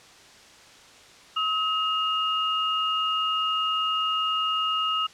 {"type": "tone pair together", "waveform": "sine", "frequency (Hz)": [1275, 2840], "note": ["D#6", "F7"], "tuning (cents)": [42, 28], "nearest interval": "octave + major second", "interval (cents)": 1386, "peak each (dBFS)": [-25, -26], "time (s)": [1.36, 5.07], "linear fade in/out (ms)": 10, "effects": ["white hiss -50 dBFS RMS until 5.13 s", "low-pass 6000 Hz 12 dB/octave"]}